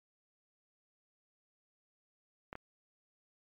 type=clicks; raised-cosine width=0.5 ms; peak=-27 dBFS; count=2; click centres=2.529 / 2.554 s; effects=MP3 64 kbps